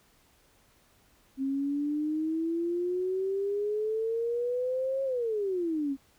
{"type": "exponential two-way sweep", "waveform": "sine", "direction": "up then down", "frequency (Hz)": [265.9, 544, 265.9], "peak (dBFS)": -27, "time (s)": [1.37, 5.97], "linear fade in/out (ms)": 50, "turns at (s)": 5.04, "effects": ["pink hiss -64 dBFS RMS until 6.18 s"]}